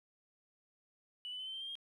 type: tone with pitch steps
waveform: sine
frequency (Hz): 2960 / 3003 / 3047 / 3091 / 3136 / 3182 / 3228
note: F#7 / F#7 / G7 / G7 / G7 / G7 / G#7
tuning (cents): 0 / +25 / -50 / -25 / 0 / +25 / -50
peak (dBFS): -40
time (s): 1.25-1.754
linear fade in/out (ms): 0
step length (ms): 72
effects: tanh soft clip ceiling -36 dBFS + 13-bit

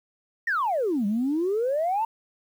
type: exponential two-way sweep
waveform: sine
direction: down then up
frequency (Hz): 1908 to 196 to 927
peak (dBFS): -21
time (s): 0.47-2.05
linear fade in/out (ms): 5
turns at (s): 1.06
effects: tanh soft clip ceiling -18 dBFS + 9-bit

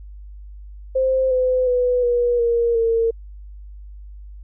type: tone with pitch steps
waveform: sine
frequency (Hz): 523.3 / 509.3 / 495.6 / 482.4 / 469.5 / 456.9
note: C5 / C5 / B4 / B4 / A#4 / A#4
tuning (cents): 0 / -47 / +6 / -41 / +12 / -35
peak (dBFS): -15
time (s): 0.95-3.11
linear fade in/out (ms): 10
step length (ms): 360
effects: added 50 Hz sine -35 dBFS peak until 4.43 s

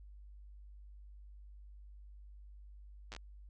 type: slowing click train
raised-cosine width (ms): 0.2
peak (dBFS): -29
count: 5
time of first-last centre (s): 3.12-3.164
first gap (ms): 8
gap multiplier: 1.22
effects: added 50 Hz sine -51 dBFS peak until 3.49 s + resampled to 24000 Hz

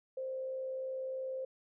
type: tone with frequency modulation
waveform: sine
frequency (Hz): 523.3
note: C5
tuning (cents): 0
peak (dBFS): -36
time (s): 0.17-1.45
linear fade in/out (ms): 5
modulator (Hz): 63.2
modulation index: 0.24
effects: none

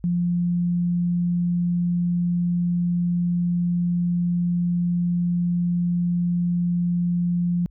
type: tone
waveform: sine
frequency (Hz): 174.61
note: F3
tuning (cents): 0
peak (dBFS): -19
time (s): 0.04-7.66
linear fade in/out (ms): 0
effects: added 50 Hz sine -48 dBFS peak until 7.7 s

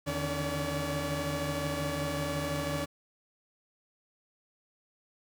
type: tone cluster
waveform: sawtooth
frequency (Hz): 82.5 / 146.6 / 152.2 / 279.7 / 573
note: E2 / D3 / D#3 / C#4 / D5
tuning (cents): +2 / -3 / -38 / +16 / -43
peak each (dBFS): -36 / -39 / -32 / -34 / -31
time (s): 0.06-2.86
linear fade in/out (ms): 20
effects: none

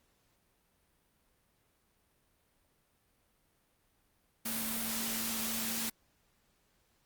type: tone in noise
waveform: sine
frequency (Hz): 226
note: A3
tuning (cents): +47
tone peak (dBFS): -41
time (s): 4.45-5.9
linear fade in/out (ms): 10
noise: white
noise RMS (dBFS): -36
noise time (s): 4.45-5.9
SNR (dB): -8
effects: pink hiss -73 dBFS RMS until 7.05 s + Opus 48 kbps

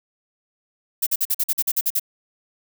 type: noise bursts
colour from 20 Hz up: violet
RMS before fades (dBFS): -20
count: 11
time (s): 1.02-1.997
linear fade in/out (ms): 10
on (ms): 47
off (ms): 46
effects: none

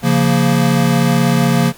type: chord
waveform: square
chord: Bb minor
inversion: first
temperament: equal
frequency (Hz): 138.59 / 174.61 / 233.1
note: Db3 / F3 / Bb3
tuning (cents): 0 / 0 / 0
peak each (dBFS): -16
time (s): 0.02-1.73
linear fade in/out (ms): 50
effects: pink hiss -40 dBFS RMS until 1.77 s

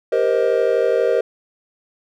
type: chord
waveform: triangle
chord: C minor seventh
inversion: second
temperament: just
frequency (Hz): 392.4 / 470.9 / 523.3 / 627.9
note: G4 / Bb4 / C5 / Eb5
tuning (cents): +2 / +18 / 0 / +16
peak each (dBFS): -20 / -16 / -18 / -20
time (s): 0.12-1.21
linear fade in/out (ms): 5
effects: none

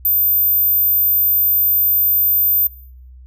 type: tone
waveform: sine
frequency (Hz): 13750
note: A9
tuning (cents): -41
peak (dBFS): -12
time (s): 0.05-2.67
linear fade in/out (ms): 2
effects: noise-tail reverb RT60 0.6 s tail -22 dB re dry + added 63 Hz sine -37 dBFS peak until 3.26 s

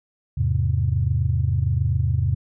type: chord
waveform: sine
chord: E augmented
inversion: none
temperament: equal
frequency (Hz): 82.41 / 103.83 / 130.81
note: E2 / G#2 / B#2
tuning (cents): 0 / 0 / 0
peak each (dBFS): -22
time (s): 0.37-2.35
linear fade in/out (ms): 10
effects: tanh soft clip ceiling -8 dBFS

